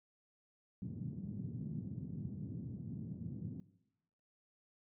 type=band-pass noise; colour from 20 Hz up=white; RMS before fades=-44 dBFS; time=0.82-3.6 s; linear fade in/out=0 ms; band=110 to 200 Hz; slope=24 dB/octave; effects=noise-tail reverb RT60 0.9 s tail -19 dB re dry